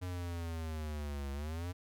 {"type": "linear two-way sweep", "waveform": "square", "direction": "down then up", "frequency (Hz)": [91.4, 68.6, 91.4], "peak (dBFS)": -38, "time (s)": [0.01, 1.73], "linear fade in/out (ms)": 20, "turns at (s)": 1.32, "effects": []}